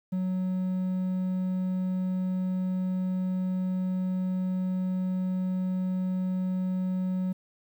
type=tone; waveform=triangle; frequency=185 Hz; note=F#3; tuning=in tune; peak=-24 dBFS; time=0.12-7.33 s; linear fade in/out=10 ms; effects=10-bit